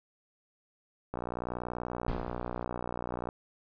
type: click train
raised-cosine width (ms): 1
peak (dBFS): -21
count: 131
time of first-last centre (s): 1.14-3.289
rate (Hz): 60.5
type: noise with exponential decay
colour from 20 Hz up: brown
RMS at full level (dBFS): -31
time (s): 2.08-2.64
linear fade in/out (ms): 2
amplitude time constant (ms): 120
effects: resampled to 11025 Hz